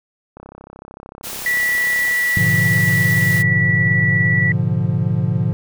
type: click train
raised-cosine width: 1 ms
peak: -22 dBFS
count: 59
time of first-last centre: 0.37-2.112 s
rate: 33.3 Hz
type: noise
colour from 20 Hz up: white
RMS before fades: -29 dBFS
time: 1.23-3.43 s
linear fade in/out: 20 ms
type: tone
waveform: sine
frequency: 1953 Hz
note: B6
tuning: 20 cents flat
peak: -15 dBFS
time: 1.46-4.52 s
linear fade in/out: 2 ms
type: chord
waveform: triangle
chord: G# diminished seventh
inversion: none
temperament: equal with one note detuned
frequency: 106.07 / 123.47 / 146.83 / 174.61 Hz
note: G#2 / B2 / D3 / F3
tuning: +37 / 0 / 0 / 0 cents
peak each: -19 dBFS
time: 2.37-5.53 s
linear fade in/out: 0 ms
effects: none